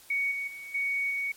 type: tone with level steps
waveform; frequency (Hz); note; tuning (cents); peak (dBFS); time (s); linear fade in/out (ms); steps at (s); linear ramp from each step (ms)
sine; 2235; C#7; +14; -25 / -30 / -39 / -26 / -28; 0.1-1.32; 5; 0.31 / 0.47 / 0.74 / 1.1; 10
effects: white hiss -54 dBFS RMS until 1.36 s + MP3 64 kbps